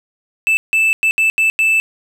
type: tone bursts at uneven times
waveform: triangle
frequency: 2638 Hz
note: E7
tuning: 1 cent sharp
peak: -9 dBFS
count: 6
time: 0.47-0.57 / 0.73-0.93 / 1.03-1.11 / 1.18-1.3 / 1.38-1.5 / 1.59-1.8 s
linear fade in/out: 0 ms
effects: none